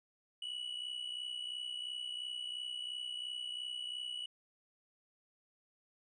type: tone with amplitude modulation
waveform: triangle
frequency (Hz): 2942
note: F#7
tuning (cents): -11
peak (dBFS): -35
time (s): 0.42-4.26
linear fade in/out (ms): 5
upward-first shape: sine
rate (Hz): 62.9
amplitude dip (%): 65
effects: resampled to 24000 Hz